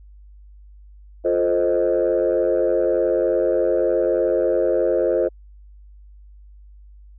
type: chord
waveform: sine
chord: F dominant seventh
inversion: none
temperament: equal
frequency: 349.2 / 440 / 523.3 / 622.3 Hz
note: F4 / A4 / C5 / Eb5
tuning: 0 / 0 / 0 / 0 cents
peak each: -21 / -22 / -19 / -22 dBFS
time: 1.24-5.29 s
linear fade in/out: 20 ms
effects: tanh soft clip ceiling -10 dBFS + added 50 Hz sine -42 dBFS peak until 7.18 s

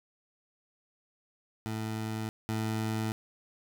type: tone pair in turn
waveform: 20% pulse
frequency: 110 / 110 Hz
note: A2 / A2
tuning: 0 / 0 cents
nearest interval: unison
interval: 0 cents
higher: neither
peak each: -28 / -25 dBFS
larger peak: second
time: 1.66-2.29 / 2.49-3.12 s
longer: neither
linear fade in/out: 0 ms
effects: none

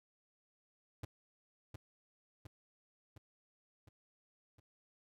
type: tone with echo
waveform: 45% pulse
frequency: 102.6 Hz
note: G#2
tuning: 21 cents flat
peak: -40 dBFS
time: 1.03-1.05 s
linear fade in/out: 5 ms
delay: 710 ms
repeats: 5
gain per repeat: -4 dB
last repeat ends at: 4.6 s
effects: none

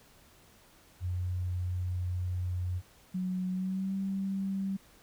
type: tone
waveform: sine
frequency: 90.2 Hz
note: F#2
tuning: 44 cents flat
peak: -30 dBFS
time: 1-2.82 s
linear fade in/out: 50 ms
type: tone with pitch glide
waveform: sine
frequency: 184.1 to 194.04 Hz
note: F#3 to G3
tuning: -8 to -17 cents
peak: -30 dBFS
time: 3.14-4.77 s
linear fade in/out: 10 ms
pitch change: +91 cents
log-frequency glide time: 3.51-3.95 s
effects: pink hiss -60 dBFS RMS until 5.02 s

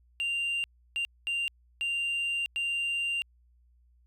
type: tone bursts at uneven times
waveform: sine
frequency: 2782 Hz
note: F7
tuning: 7 cents flat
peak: -25 dBFS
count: 5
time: 0.2-0.64 / 0.96-1.05 / 1.27-1.48 / 1.81-2.46 / 2.56-3.22 s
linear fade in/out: 0 ms
effects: tanh soft clip ceiling -27 dBFS + added 60 Hz sine -60 dBFS peak until 4.06 s

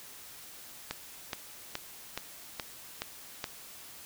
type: click train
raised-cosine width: 0.2 ms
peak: -16 dBFS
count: 7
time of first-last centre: 0.91-3.442 s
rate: 2.37 Hz
effects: white hiss -49 dBFS RMS until 4.05 s

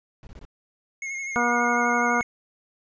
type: noise bursts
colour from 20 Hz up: brown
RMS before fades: -42 dBFS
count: 4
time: 0.23-0.452 s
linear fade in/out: 0 ms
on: 39 ms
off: 22 ms
type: tone with vibrato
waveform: square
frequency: 2160 Hz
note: C#7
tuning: 45 cents flat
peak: -30 dBFS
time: 1.02-2.23 s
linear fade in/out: 2 ms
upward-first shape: sine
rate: 12 Hz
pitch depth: 34 cents each way
type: harmonic tone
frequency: 240 Hz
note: B3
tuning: 49 cents flat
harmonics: 1 / 2 / 3 / 4 / 5 / 6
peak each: -27 / -29 / -27 / -28 / -27 / -25 dBFS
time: 1.36-2.21 s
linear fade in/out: 0 ms
effects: resampled to 16000 Hz

